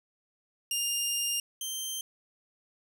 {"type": "tone pair in turn", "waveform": "15% pulse", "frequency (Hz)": [2810, 3136], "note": ["F7", "G7"], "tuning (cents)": [10, 0], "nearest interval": "major second", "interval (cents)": 190, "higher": "second", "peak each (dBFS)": [-21, -26], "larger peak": "first", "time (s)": [[0.71, 1.4], [1.61, 2.01]], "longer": "first", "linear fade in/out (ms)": 2, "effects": []}